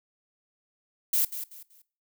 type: noise with echo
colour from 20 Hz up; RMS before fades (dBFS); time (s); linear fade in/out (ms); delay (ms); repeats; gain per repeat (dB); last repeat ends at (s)
violet; -24; 1.13-1.25; 5; 190; 3; -11; 1.82
effects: noise-tail reverb RT60 0.4 s tail -20 dB re dry